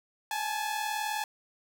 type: tone pair together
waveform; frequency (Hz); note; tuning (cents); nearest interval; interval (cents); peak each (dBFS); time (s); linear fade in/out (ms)
sawtooth; 830.6 / 870.3; G#5 / A5; 0 / -19; minor second; 81; -30 / -29; 0.31-1.24; 2
effects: none